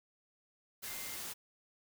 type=tone in noise; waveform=sine; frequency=2093 Hz; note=C7; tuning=in tune; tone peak=-51 dBFS; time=0.86-1.17 s; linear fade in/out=20 ms; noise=white; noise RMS=-43 dBFS; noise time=0.82-1.34 s; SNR=-11 dB; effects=none